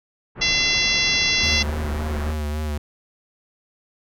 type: low-pass noise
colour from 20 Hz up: pink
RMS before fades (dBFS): -32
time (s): 0.35-2.35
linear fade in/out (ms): 50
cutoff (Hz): 1900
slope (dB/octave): 24
type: harmonic tone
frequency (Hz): 681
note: F5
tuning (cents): -44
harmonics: 3 / 4 / 5 / 6 / 7 / 8 / 9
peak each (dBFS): -23 / -24 / -25 / -26 / -26 / -27 / -28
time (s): 0.41-1.63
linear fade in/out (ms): 10
type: tone with vibrato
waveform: square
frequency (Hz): 75.5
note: D2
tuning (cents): +48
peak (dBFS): -24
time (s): 1.43-2.78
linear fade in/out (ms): 5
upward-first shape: sine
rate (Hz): 3.6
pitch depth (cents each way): 41
effects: none